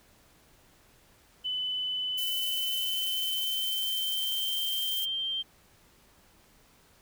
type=tone with pitch glide; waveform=sine; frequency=3008 to 3154 Hz; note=F#7 to G7; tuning=+28 to +10 cents; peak=-29 dBFS; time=1.44-5.43 s; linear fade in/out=20 ms; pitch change=+82 cents; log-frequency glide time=2.09-5 s
type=noise with tremolo; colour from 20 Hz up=violet; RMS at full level=-34 dBFS; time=2.17-5.06 s; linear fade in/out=20 ms; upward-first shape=triangle; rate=20 Hz; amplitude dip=40%
effects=pink hiss -61 dBFS RMS until 7.01 s